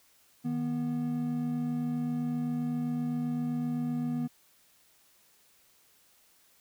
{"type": "tone pair together", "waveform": "triangle", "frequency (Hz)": [155.5, 243.2], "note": ["D#3", "B3"], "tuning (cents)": [-1, -26], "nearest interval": "minor sixth", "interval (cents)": 775, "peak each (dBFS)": [-33, -28], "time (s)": [0.44, 4.28], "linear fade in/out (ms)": 20, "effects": ["white hiss -64 dBFS RMS until 6.6 s"]}